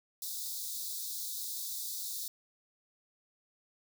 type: high-pass noise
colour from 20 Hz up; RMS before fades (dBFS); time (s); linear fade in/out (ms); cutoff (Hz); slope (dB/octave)
white; -39; 0.22-2.28; 2; 3600; 96
effects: none